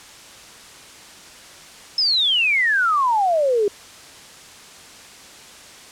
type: exponential sweep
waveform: sine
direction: down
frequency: 5274 to 395.1 Hz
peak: -15 dBFS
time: 1.98-3.68 s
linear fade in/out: 2 ms
effects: white hiss -42 dBFS RMS until 5.91 s + low-pass 8000 Hz 12 dB/octave